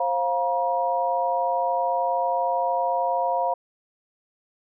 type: tone cluster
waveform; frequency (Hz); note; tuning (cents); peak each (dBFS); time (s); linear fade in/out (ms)
sine; 531 / 702 / 955; C5 / F5 / A#5; +25 / +9 / +42; -27 / -24 / -25; 0-3.54; 5
effects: none